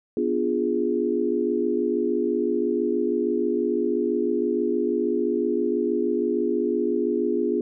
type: chord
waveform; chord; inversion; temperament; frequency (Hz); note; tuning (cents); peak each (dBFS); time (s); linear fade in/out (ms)
sine; B diminished seventh; none; equal; 246.9 / 293.7 / 349.2 / 415.3; B3 / D4 / F4 / Ab4; 0 / 0 / 0 / 0; -27 / -29 / -25 / -25; 0.17-7.61; 2
effects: none